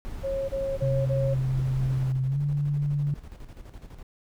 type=noise; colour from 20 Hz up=brown; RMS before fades=-36 dBFS; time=0.05-2.12 s; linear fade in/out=0 ms
type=tone bursts; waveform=sine; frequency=544 Hz; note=C#5; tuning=33 cents flat; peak=-26 dBFS; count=4; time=0.23-1.348 s; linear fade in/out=20 ms; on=260 ms; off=26 ms
type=tone with pitch glide; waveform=sine; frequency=131 to 144.52 Hz; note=C3 to D3; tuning=+2 to -27 cents; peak=-23 dBFS; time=0.82-3.14 s; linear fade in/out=2 ms; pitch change=+171 cents; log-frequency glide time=2.26-2.41 s
type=noise with tremolo; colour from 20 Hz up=brown; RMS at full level=-41 dBFS; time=1.57-4.03 s; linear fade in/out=5 ms; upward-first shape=square; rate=12 Hz; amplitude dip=60%
effects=none